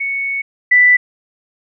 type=tone pair in turn; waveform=sine; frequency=2217 / 1981.4 Hz; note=C#7 / B6; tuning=0 / +5 cents; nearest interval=major second; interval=195 cents; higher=first; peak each=-17 / -6 dBFS; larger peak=second; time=0-0.42 / 0.71-0.97 s; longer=first; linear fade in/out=10 ms; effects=none